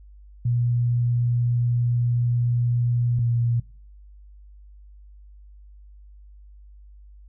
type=tone pair in turn; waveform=sine; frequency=120.4 / 118.33 Hz; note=B2 / A#2; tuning=-44 / +26 cents; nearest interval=unison; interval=30 cents; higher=first; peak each=-19 dBFS; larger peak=neither; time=0.45-3.19 / 3.19-3.6 s; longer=first; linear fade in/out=5 ms; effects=noise-tail reverb RT60 0.4 s tail -20 dB re dry + added 50 Hz sine -44 dBFS peak until 7.28 s